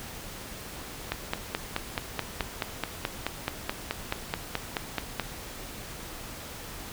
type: click train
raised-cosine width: 0.3 ms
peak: -11 dBFS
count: 20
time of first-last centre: 1.12-5.197 s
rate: 4.66 Hz
effects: pink hiss -41 dBFS RMS until 6.92 s